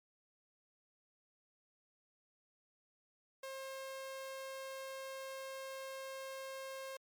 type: tone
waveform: sawtooth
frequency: 534 Hz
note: C5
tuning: 35 cents sharp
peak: -40 dBFS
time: 3.43-6.97 s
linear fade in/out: 5 ms
effects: MP3 96 kbps